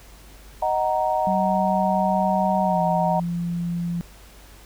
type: chord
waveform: sine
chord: D# minor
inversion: none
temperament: just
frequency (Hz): 622.3 / 746.7 / 933.4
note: D#5 / F#5 / A#5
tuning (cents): 0 / +16 / +2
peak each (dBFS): -24 / -23 / -24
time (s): 0.62-3.2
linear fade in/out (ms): 5
type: tone with pitch glide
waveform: sine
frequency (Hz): 190 to 172.23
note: F#3 to F3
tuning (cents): +46 to -24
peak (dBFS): -23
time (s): 1.27-4.01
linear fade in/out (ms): 0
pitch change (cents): -170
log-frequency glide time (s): 2.63-2.81
effects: added 50 Hz sine -46 dBFS peak until 4.65 s + pink hiss -49 dBFS RMS until 4.65 s